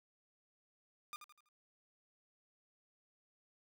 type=tone with echo; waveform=sawtooth; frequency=1210 Hz; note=D#6; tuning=49 cents flat; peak=-40 dBFS; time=1.13-1.16 s; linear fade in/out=0 ms; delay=82 ms; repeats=4; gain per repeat=-8 dB; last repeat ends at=1.488 s; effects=none